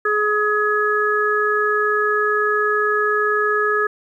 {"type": "harmonic tone", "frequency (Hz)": 421.1, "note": "G#4", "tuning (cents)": 24, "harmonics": [1, 3, 4], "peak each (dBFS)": [-20, -20, -20], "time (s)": [0.05, 3.87], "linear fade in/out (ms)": 5, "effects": ["9-bit"]}